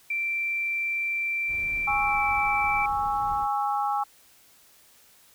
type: tone with pitch glide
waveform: sine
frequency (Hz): 2349 to 2325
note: D7 to D7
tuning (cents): 0 to -18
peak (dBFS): -25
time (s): 0.1-2.86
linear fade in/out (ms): 5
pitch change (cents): -18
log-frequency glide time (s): 2.03-2.2
type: noise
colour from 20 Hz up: brown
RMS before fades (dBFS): -42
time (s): 1.47-3.48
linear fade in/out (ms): 50
type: chord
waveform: sine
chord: C# minor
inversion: second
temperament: equal with one note detuned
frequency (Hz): 823 / 1108.7 / 1318.5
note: G#5 / C#6 / E6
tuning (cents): -16 / 0 / 0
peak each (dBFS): -25 / -31 / -31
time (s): 1.87-4.04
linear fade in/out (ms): 10
effects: white hiss -57 dBFS RMS until 5.34 s